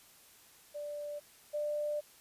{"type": "tone pair in turn", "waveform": "sine", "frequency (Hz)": [587.3, 593.8], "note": ["D5", "D5"], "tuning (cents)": [0, 19], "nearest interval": "unison", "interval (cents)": 19, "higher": "second", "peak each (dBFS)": [-38, -32], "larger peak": "second", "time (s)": [[0.74, 1.2], [1.53, 2.01]], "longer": "second", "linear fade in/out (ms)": 20, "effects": ["white hiss -60 dBFS RMS until 2.2 s", "resampled to 32000 Hz"]}